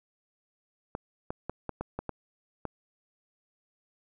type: clicks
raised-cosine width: 1 ms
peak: -19 dBFS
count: 8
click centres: 0.951 / 1.305 / 1.496 / 1.693 / 1.81 / 1.99 / 2.093 / 2.653 s
effects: none